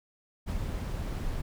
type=noise with ADSR envelope; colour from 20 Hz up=brown; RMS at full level=-30 dBFS; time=0.46-1.42 s; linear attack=35 ms; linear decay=44 ms; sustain=-3 dB; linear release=14 ms; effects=none